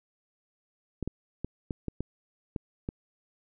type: clicks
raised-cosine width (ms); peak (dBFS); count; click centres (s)
3; -19; 8; 1.027 / 1.076 / 1.446 / 1.708 / 1.883 / 2.006 / 2.562 / 2.889
effects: none